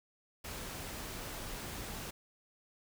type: noise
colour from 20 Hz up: pink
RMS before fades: -43 dBFS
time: 0.44-2.11 s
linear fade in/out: 10 ms
effects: none